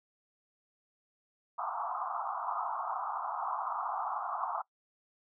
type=band-pass noise; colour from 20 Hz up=white; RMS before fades=-36 dBFS; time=1.58-4.62 s; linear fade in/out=10 ms; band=690 to 1300 Hz; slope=96 dB/octave; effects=noise-tail reverb RT60 0.1 s tail -22 dB re dry